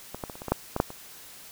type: clicks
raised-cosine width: 1 ms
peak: -21 / -18 / -23 / -29 / -24 / -18 / -7 / -13 / -6 / -25 dBFS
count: 10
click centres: 0.146 / 0.238 / 0.298 / 0.355 / 0.419 / 0.483 / 0.52 / 0.764 / 0.801 / 0.904 s
effects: white hiss -47 dBFS RMS until 1.51 s

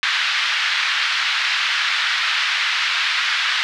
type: band-pass noise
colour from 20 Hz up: pink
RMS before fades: -20 dBFS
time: 0.03-3.63 s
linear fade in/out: 0 ms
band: 1400 to 4200 Hz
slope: 24 dB/octave
effects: none

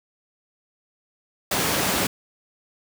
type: high-pass noise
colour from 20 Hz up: pink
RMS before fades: -23 dBFS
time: 1.51-2.07 s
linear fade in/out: 5 ms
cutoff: 130 Hz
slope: 12 dB/octave
effects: none

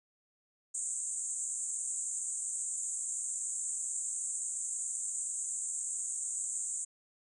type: band-pass noise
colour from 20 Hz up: white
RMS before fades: -37 dBFS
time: 0.74-6.85 s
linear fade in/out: 10 ms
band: 6900 to 8700 Hz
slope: 96 dB/octave
effects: none

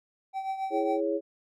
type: tone with tremolo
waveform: triangle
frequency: 771 Hz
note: G5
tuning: 29 cents flat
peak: -25 dBFS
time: 0.33-1.01 s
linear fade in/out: 50 ms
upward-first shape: triangle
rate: 7.3 Hz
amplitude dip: 70%
type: chord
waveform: sine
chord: C# minor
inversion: first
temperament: equal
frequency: 329.6 / 415.3 / 554.4 Hz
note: E4 / G#4 / C#5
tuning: 0 / 0 / 0 cents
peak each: -30 dBFS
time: 0.7-1.21 s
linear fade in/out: 50 ms
effects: none

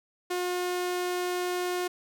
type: tone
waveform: sawtooth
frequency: 358.9 Hz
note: F4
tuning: 47 cents sharp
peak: -24 dBFS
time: 0.3-1.88 s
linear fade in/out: 10 ms
effects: none

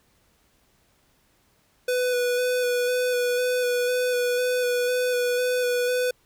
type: tone with vibrato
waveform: square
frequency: 495.1 Hz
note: B4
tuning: 4 cents sharp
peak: -22 dBFS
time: 1.88-6.11 s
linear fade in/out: 5 ms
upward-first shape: square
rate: 2 Hz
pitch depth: 14 cents each way
effects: pink hiss -64 dBFS RMS until 6.25 s

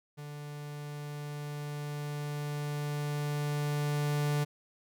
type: tone with level ramp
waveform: 45% pulse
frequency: 146.83 Hz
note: D3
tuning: in tune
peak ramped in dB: -41 to -27 dBFS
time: 0.17-4.45 s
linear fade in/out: 20 ms
effects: none

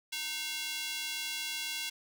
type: tone with high-pass filter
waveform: square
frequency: 307 Hz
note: D#4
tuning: 23 cents flat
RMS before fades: -37 dBFS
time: 0.12-1.9 s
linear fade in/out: 10 ms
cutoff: 2900 Hz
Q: 1.6
effects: none

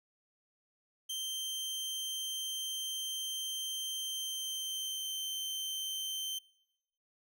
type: tone with pitch glide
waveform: sawtooth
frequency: 3136 to 3111 Hz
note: G7 to G7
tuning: 0 to -14 cents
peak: -33 dBFS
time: 1.09-6.39 s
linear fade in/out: 10 ms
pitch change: -14 cents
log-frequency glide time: 4.01-5.11 s
effects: noise-tail reverb RT60 1.0 s tail -26 dB re dry

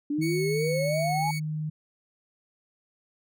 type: exponential sweep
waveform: sine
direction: up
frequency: 284.7 to 862 Hz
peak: -25 dBFS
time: 0.1-1.31 s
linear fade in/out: 5 ms
type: tone with pitch glide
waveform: sine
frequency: 157 to 154.12 Hz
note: D#3 to D#3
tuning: +16 to -16 cents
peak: -28 dBFS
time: 0.18-1.7 s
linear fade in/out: 10 ms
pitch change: -32 cents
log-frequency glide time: 0.31-0.84 s
type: tone with vibrato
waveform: sawtooth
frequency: 2214 Hz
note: C#7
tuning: 3 cents flat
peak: -30 dBFS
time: 0.21-1.4 s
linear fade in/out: 20 ms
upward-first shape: triangle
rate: 2.9 Hz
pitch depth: 20 cents each way
effects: none

